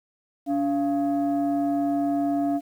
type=tone pair together; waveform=sine; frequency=286.1 / 689.6 Hz; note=D4 / F5; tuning=-45 / -22 cents; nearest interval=octave + minor third; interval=1523 cents; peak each=-21 / -25 dBFS; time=0.46-2.61 s; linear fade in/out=50 ms; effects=tanh soft clip ceiling -17 dBFS + 9-bit